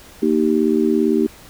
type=chord; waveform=sine; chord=Eb major; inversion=second; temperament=just; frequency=233.3 / 311.1 / 388.9 Hz; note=Bb3 / Eb4 / G4; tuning=+2 / 0 / -14 cents; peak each=-18 dBFS; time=0.22-1.27 s; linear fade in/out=10 ms; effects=pink hiss -43 dBFS RMS until 1.49 s